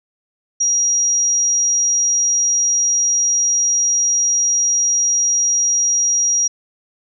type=tone; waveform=sine; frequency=5720 Hz; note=F8; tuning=41 cents sharp; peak=-13 dBFS; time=0.6-6.48 s; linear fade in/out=10 ms; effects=none